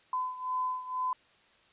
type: beating tone pair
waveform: sine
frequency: 1014 / 1016.1 Hz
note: B5 / B5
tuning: +45 / +49 cents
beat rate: 2.1 Hz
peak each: -32 / -36 dBFS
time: 0.13-1.13 s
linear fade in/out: 2 ms
effects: white hiss -63 dBFS RMS until 1.72 s + resampled to 8000 Hz